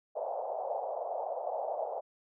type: band-pass noise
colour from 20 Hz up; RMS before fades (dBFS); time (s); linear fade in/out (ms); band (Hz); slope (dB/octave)
white; -36; 0.15-2.01; 20; 530 to 780; 48
effects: none